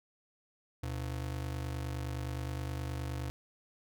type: ring-modulated tone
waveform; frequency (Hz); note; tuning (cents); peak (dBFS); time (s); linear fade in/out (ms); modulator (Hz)
square; 99.6; G2; +28; -33; 0.83-3.3; 0; 24.8
effects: none